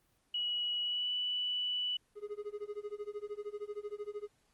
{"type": "tone with pitch glide", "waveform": "sine", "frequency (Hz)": [2922, 2965], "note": ["F#7", "F#7"], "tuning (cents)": [-22, 3], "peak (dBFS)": -32, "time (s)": [0.34, 1.97], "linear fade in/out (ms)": 5, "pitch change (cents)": 25, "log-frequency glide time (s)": [0.8, 1.1]}
{"type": "tone with tremolo", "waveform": "triangle", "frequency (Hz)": 415.3, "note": "G#4", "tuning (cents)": 0, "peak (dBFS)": -34, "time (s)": [2.15, 4.29], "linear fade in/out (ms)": 50, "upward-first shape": "sine", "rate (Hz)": 13, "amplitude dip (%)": 95}
{"effects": ["pink hiss -73 dBFS RMS until 4.53 s", "Opus 24 kbps"]}